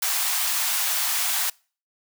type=high-pass noise; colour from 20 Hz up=white; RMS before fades=-24 dBFS; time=0.02-1.5 s; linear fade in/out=5 ms; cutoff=680 Hz; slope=48 dB/octave; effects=noise-tail reverb RT60 0.4 s tail -26 dB re dry